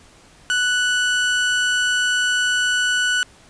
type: tone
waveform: 30% pulse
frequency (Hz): 1482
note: F#6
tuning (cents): +2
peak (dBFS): -14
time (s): 0.5-3.23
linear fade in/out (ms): 0
effects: pink hiss -49 dBFS RMS until 3.49 s + resampled to 22050 Hz